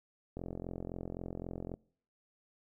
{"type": "click train", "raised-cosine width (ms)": 2, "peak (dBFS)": -27, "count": 61, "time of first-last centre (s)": [0.37, 1.74], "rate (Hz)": 43.8, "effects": ["noise-tail reverb RT60 0.6 s tail -26 dB re dry"]}